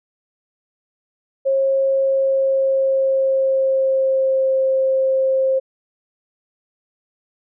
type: tone with pitch glide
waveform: sine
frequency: 540 to 529.8 Hz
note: C#5 to C5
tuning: -45 to +22 cents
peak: -14 dBFS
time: 1.45-5.6 s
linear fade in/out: 20 ms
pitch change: -33 cents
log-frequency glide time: 1.85-4.53 s
effects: none